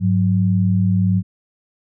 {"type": "tone pair together", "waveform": "sine", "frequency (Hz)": [102.05, 183.3], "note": ["G#2", "F#3"], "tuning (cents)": [-30, -16], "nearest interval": "minor seventh", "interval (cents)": 1014, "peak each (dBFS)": [-16, -16], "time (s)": [0, 1.23], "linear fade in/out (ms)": 50, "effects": []}